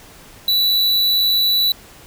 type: tone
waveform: square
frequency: 3951 Hz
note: B7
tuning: in tune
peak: -14 dBFS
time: 0.48-1.72 s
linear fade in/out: 2 ms
effects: pink hiss -43 dBFS RMS until 2.06 s